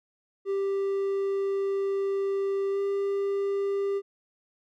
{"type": "tone with pitch glide", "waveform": "triangle", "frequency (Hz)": [393.2, 397.3], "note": ["G4", "G4"], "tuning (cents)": [5, 23], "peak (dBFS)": -23, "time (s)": [0.45, 4.02], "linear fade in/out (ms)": 50, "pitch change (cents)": 18, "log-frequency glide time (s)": [2.71, 2.79], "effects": []}